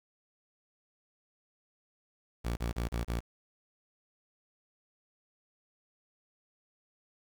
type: tone bursts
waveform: sawtooth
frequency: 58.27 Hz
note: A#1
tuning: in tune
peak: -27 dBFS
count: 5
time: 2.44-3.206 s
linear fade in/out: 20 ms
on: 130 ms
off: 29 ms
effects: 9-bit